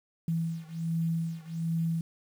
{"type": "beating tone pair", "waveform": "sine", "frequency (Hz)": [164.3, 165.6], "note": ["E3", "E3"], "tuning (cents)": [-5, 8], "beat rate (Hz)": 1.3, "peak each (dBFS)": [-31, -32], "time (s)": [0.28, 2.01], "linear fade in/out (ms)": 2, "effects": ["9-bit"]}